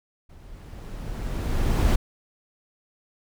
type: noise with level ramp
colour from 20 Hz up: brown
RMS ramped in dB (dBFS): -47 to -17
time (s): 0.29-1.96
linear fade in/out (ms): 10
effects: none